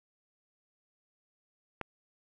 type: click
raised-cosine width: 0.5 ms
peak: -20 dBFS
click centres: 1.813 s
effects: none